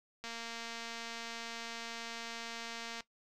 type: click train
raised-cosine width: 0.2 ms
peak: -26 dBFS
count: 640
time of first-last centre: 0.24-3.006 s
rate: 231 Hz
effects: noise-tail reverb RT60 0.1 s tail -17 dB re dry